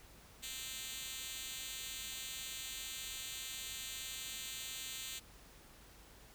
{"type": "tone with high-pass filter", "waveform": "5% pulse", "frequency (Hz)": 261.7, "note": "C4", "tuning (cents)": 0, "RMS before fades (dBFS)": -45, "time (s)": [0.42, 5.2], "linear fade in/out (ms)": 20, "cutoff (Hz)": 4300, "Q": 1.3, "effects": ["added 50 Hz sine -63 dBFS peak until 6.34 s", "pink hiss -60 dBFS RMS until 6.34 s"]}